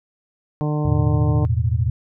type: harmonic tone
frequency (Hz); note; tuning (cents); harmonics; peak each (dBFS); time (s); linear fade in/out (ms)
150; D3; +37; 1 / 2 / 3 / 4 / 5 / 6 / 7; -20 / -26 / -30 / -32 / -34 / -36 / -37; 0.61-1.45; 0
type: chord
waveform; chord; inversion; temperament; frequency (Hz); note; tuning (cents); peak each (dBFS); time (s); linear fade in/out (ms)
sine; E suspended fourth; none; equal; 82.41 / 110 / 123.47; E2 / A2 / B2; 0 / 0 / 0; -21 / -20 / -22; 0.85-1.9; 5
effects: none